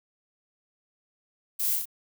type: noise with echo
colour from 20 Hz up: violet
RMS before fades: -29 dBFS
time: 1.59-1.76 s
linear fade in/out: 10 ms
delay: 32 ms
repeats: 3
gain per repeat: -2 dB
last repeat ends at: 1.856 s
effects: none